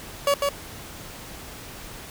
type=tone with echo; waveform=30% pulse; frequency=566 Hz; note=C#5; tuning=36 cents sharp; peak=-15 dBFS; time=0.27-0.34 s; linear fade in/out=2 ms; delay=150 ms; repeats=1; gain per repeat=-3 dB; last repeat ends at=0.49 s; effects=pink hiss -40 dBFS RMS until 2.1 s